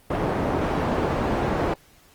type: low-pass noise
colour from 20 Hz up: white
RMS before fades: -24 dBFS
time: 0.1-1.74 s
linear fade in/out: 5 ms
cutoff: 710 Hz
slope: 12 dB/octave
effects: pink hiss -55 dBFS RMS until 2.14 s + Opus 24 kbps